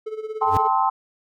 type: tone with tremolo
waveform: triangle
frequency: 434.7 Hz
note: A4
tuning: 21 cents flat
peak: -23 dBFS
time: 0.06-0.68 s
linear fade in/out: 10 ms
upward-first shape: sine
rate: 17 Hz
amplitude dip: 75%
type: chord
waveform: sine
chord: A minor seventh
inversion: third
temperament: equal with one note detuned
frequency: 784 / 880 / 1046.5 / 1287.7 Hz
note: G5 / A5 / C6 / E6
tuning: 0 / 0 / 0 / -41 cents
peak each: -22 / -22 / -21 / -27 dBFS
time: 0.41-0.9 s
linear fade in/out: 10 ms
type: tone with exponential growth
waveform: square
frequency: 94.7 Hz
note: F#2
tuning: 41 cents sharp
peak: -20 dBFS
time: 0.44-0.57 s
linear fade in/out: 0 ms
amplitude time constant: 28 ms
effects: none